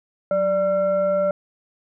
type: tone with frequency modulation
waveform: sine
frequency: 587.3 Hz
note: D5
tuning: in tune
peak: -17 dBFS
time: 0.31-1.31 s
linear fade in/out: 2 ms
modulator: 773 Hz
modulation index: 0.44
effects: none